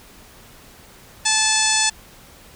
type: harmonic tone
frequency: 871 Hz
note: A5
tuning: 18 cents flat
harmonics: 1 / 2 / 3 / 4 / 5 / 6 / 7 / 8 / 9 / 10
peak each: -25 / -25 / -25 / -25 / -25 / -25 / -25 / -25 / -25 / -25 dBFS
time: 1.25-1.9 s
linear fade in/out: 10 ms
effects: pink hiss -46 dBFS RMS until 2.55 s